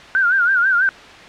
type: tone with vibrato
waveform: sine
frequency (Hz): 1489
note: F#6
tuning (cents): +11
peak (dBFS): -12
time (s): 0.15-0.89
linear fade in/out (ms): 0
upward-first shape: sine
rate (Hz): 6.1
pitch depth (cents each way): 120
effects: white hiss -38 dBFS RMS until 1.28 s + low-pass 3000 Hz 12 dB/octave